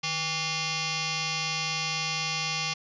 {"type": "tone with frequency modulation", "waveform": "sine", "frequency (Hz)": 1146, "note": "D6", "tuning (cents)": -43, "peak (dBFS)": -27, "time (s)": [0.03, 2.74], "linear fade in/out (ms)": 10, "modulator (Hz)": 650, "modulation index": 7.3, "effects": ["resampled to 16000 Hz"]}